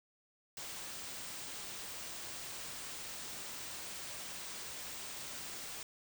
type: band-stop noise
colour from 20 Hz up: white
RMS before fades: -45 dBFS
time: 0.57-5.83 s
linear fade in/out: 2 ms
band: 9800 to 15000 Hz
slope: 96 dB/octave
effects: none